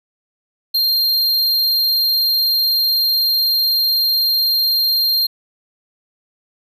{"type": "tone", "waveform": "square", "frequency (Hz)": 4192, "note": "C8", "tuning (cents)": 2, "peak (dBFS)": -14, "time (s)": [0.74, 5.27], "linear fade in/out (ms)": 10, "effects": []}